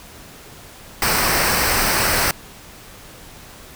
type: noise with comb filter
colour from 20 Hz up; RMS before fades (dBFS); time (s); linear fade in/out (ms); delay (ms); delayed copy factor
pink; -18; 1.02-2.31; 2; 0.29; -0.55
effects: pink hiss -41 dBFS RMS until 3.75 s